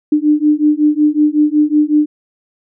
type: beating tone pair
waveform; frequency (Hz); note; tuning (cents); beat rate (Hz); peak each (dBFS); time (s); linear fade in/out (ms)
sine; 297.6 / 303; D4 / D#4; +23 / -46; 5.4; -12; 0.12-2.06; 5
effects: none